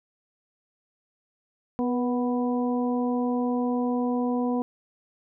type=harmonic tone with a mistuned harmonic; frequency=246.9 Hz; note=B3; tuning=in tune; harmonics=1 / 2 / 3 / 4; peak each=-24 / -30 / -34 / -36 dBFS; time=1.79-4.62 s; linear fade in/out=0 ms; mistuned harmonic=2; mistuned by=-24 cents; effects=none